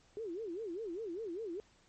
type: tone with vibrato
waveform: sine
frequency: 390 Hz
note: G4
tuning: 9 cents flat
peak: -38 dBFS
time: 0.17-1.6 s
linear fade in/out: 0 ms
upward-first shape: sine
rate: 5 Hz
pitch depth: 290 cents each way
effects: pink hiss -67 dBFS RMS until 1.88 s + MP3 32 kbps